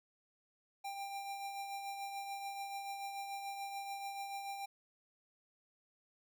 square tone with tremolo, 793 Hz, G5, 20 cents sharp, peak -40 dBFS, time 0.84-4.66 s, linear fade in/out 10 ms, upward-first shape triangle, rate 6.9 Hz, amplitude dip 45%, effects none

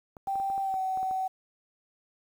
clicks, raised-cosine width 1 ms, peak -31 dBFS, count 10, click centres 0.168 / 0.273 / 0.356 / 0.4 / 0.501 / 0.579 / 0.741 / 0.974 / 1.03 / 1.111 s
sine tone with pitch glide, 782 to 757.1 Hz, G5 to F#5, -4 to +40 cents, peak -27 dBFS, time 0.27-1.28 s, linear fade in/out 10 ms, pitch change -56 cents, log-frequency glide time 0.61-0.8 s
effects 9-bit

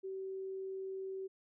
sine tone, 382.8 Hz, G4, 41 cents flat, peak -39 dBFS, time 0.03-1.28 s, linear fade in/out 20 ms, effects none

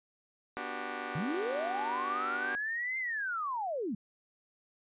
10% pulse chord, G major seventh, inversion first, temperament just, 245 / 294 / 367.5 / 392 Hz, B3 / D4 / F#4 / G4, -14 / +2 / -12 / 0 cents, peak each -35 dBFS, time 0.57-2.55 s, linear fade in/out 0 ms
sine linear two-way sweep, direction up then down, 130.81 to 2103 to 181.1 Hz, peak -32 dBFS, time 1.15-3.95 s, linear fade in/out 5 ms, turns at 2.98 s
violet noise, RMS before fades -37 dBFS, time 1.3-1.89 s, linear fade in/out 5 ms
effects resampled to 8000 Hz

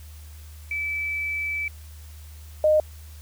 sine tone pair in turn, 2310 / 614.5 Hz, D7 / D#5, -29 / -22 cents, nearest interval octave + major seventh, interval 2293 cents, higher first, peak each -25 / -15 dBFS, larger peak second, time 0.71-1.68 / 2.64-2.8 s, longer first, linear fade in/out 2 ms, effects added 76 Hz sine -40 dBFS peak until 3.21 s + white hiss -52 dBFS RMS until 3.21 s

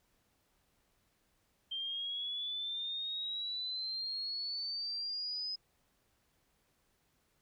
sine exponential sweep, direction up, 3153 to 5070 Hz, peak -36 dBFS, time 1.71-5.56 s, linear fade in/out 10 ms, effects pink hiss -75 dBFS RMS until 7.41 s

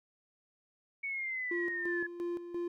sine exponential sweep, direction down, 2237 to 1697 Hz, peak -34 dBFS, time 1.03-2.07 s, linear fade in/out 10 ms
triangle tone with tremolo, 347 Hz, F4, 11 cents flat, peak -31 dBFS, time 1.51-2.68 s, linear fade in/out 5 ms, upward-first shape square, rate 2.9 Hz, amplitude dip 65%
effects none

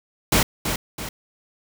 pink noise with echo, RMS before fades -17 dBFS, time 0.32-0.43 s, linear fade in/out 5 ms, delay 330 ms, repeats 2, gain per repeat -7 dB, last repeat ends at 1.09 s, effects none

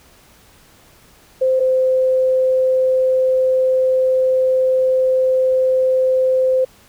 sine tone pair in turn, 520 / 517.8 Hz, C5 / C5, -11 / -18 cents, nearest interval unison, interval 7 cents, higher first, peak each -12 dBFS, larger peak neither, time 1.41-1.6 / 1.6-6.65 s, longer second, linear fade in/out 10 ms, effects pink hiss -49 dBFS RMS until 6.88 s

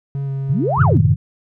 triangle tone with pitch glide, 138.59 to 136.29 Hz, C#3 to C#3, 0 to -29 cents, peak -18 dBFS, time 0.15-0.97 s, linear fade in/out 0 ms, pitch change -29 cents, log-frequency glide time 0.25-0.3 s
sine exponential two-way sweep, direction up then down, 110 to 1516 to 110 Hz, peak -16 dBFS, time 0.49-1.04 s, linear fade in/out 10 ms, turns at 0.82 s
sine chord, F# diminished seventh, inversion none, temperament equal with one note detuned, 92.5 / 110 / 130.81 / 156.1 Hz, F#2 / A2 / C3 / Eb3, 0 / 0 / 0 / +6 cents, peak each -16 dBFS, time 0.77-1.16 s, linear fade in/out 20 ms
effects tanh soft clip ceiling 0 dBFS

